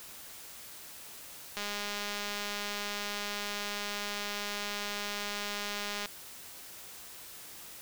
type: click train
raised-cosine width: 0.2 ms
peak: -19 dBFS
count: 921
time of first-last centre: 1.57-6.058 s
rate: 205 Hz
effects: white hiss -48 dBFS RMS until 7.81 s